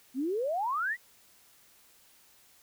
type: exponential sweep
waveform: sine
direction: up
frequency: 243.4 to 2031 Hz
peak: -28 dBFS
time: 0.14-0.97 s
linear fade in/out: 50 ms
effects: white hiss -61 dBFS RMS until 2.62 s